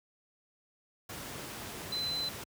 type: tone in noise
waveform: sine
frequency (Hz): 4040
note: B7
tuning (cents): +39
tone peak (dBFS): -32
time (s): 1.92-2.29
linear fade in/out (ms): 5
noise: pink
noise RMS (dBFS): -42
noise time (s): 1.09-2.44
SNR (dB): +7
effects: high-pass 80 Hz 12 dB/octave